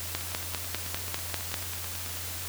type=two click trains; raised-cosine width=0.2 ms; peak=-12 / -21 dBFS; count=8 / 19; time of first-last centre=0.15-1.542 / 0.21-2.171 s; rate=5.03 / 9.18 Hz; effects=added 88 Hz sine -41 dBFS peak until 2.48 s + white hiss -37 dBFS RMS until 2.48 s

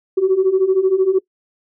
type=beating tone pair; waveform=sine; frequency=370 / 383 Hz; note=F#4 / G4; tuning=0 / -40 cents; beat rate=13 Hz; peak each=-16 / -13 dBFS; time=0.17-1.19 s; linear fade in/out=10 ms; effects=noise-tail reverb RT60 0.1 s tail -22 dB re dry + tanh soft clip ceiling -6 dBFS

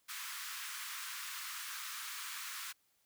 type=high-pass noise; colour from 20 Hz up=pink; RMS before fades=-44 dBFS; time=0.08-2.73 s; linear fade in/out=20 ms; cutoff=1100 Hz; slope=48 dB/octave; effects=white hiss -75 dBFS RMS until 3.05 s

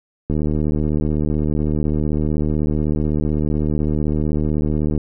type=click train; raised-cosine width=3 ms; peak=-8 dBFS; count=356; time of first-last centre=0.3-4.977 s; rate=75.9 Hz; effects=none

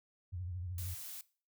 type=tone with vibrato; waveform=sine; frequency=89.5 Hz; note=F2; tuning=43 cents sharp; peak=-38 dBFS; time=0.32-0.95 s; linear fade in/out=20 ms; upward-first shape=sine; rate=13 Hz; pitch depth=91 cents each way
type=noise; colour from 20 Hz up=blue; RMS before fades=-46 dBFS; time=0.78-1.21 s; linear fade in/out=2 ms
effects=noise-tail reverb RT60 0.4 s tail -20 dB re dry

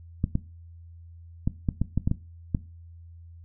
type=clicks; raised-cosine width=5 ms; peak=-11 dBFS; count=9; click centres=0.241 / 0.354 / 1.475 / 1.688 / 1.816 / 1.976 / 2.075 / 2.114 / 2.548 s; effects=noise-tail reverb RT60 0.3 s tail -18 dB re dry + added 84 Hz sine -44 dBFS peak until 3.44 s

